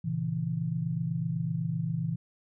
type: chord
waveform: sine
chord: A# diminished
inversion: none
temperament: equal with one note detuned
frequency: 116.54 / 137 / 164.81 Hz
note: A#2 / C#3 / E3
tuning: 0 / -20 / 0 cents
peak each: -35 / -34 / -30 dBFS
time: 0.04-2.16 s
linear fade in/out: 10 ms
effects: none